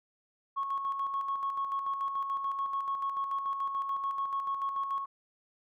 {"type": "tone with tremolo", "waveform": "sine", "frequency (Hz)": 1099, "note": "C#6", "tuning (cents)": -15, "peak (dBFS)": -28, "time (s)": [0.56, 5.06], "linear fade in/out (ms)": 20, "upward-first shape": "square", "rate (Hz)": 6.9, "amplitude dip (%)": 45, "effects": ["tanh soft clip ceiling -24 dBFS"]}